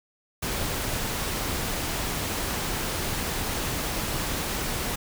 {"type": "noise", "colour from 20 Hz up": "pink", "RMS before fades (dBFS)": -29, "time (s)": [0.42, 4.96], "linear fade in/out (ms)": 10, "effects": []}